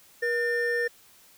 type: tone pair together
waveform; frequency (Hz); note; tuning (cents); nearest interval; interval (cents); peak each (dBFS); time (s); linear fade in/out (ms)
triangle; 477.9 / 1800; A#4 / A6; +43 / +39; octave + major seventh; 2296; -25; 0.22-0.88; 10
effects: white hiss -56 dBFS RMS until 1.37 s